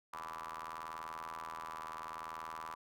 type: ring-modulated tone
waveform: sawtooth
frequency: 80.7 Hz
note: E2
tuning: 36 cents flat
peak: -36 dBFS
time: 0.13-2.75 s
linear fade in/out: 5 ms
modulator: 1080 Hz
effects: none